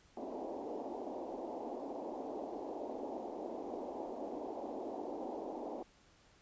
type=band-pass noise; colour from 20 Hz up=pink; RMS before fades=-43 dBFS; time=0.17-5.83 s; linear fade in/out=2 ms; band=250 to 870 Hz; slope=48 dB/octave; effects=pink hiss -66 dBFS RMS until 6.41 s + resampled to 16000 Hz